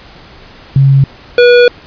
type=tone pair in turn; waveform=sine / square; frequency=136.6 / 485.7 Hz; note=C#3 / B4; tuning=-25 / -29 cents; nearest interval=octave + minor seventh; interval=2196 cents; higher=second; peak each=-3 dBFS; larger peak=neither; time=0.76-1.04 / 1.38-1.68 s; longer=second; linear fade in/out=2 ms; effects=pink hiss -36 dBFS RMS until 1.86 s + resampled to 11025 Hz